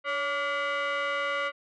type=tone with frequency modulation; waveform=sine; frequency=297.4 Hz; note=D4; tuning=22 cents sharp; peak=-25 dBFS; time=0.04-1.52 s; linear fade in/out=50 ms; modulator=859 Hz; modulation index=2.5; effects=tanh soft clip ceiling -24 dBFS